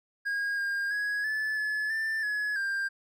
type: tone with pitch steps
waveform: triangle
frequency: 1632 / 1613 / 1665 / 1735 / 1716 / 1777 / 1692 / 1591 Hz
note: G#6 / G6 / G#6 / A6 / A6 / A6 / G#6 / G6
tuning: -31 / +49 / +4 / -25 / -44 / +17 / +32 / +25 cents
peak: -26 dBFS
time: 0.25-2.89 s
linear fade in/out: 20 ms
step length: 330 ms
effects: none